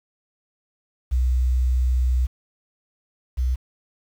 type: tone pair in turn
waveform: sine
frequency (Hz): 62.9 / 63.18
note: B1 / B1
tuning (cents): +32 / +40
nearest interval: unison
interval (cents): 8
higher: second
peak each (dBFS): -16 / -18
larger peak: first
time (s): 1.11-2.27 / 3.37-3.56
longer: first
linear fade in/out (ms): 20
effects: tanh soft clip ceiling -12 dBFS + 8-bit